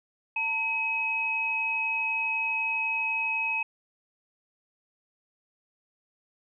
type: tone pair together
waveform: sine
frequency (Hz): 902 / 2548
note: A5 / D#7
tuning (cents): +43 / +41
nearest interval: octave + tritone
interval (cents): 1798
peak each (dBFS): -34 / -26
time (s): 0.36-3.63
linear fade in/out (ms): 5
effects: none